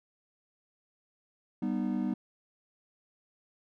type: chord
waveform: triangle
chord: G augmented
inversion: none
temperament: just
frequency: 196 / 245 / 306.2 Hz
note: G3 / B3 / D#4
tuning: 0 / -14 / -28 cents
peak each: -31 / -30 / -33 dBFS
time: 1.62-2.14 s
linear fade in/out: 5 ms
effects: none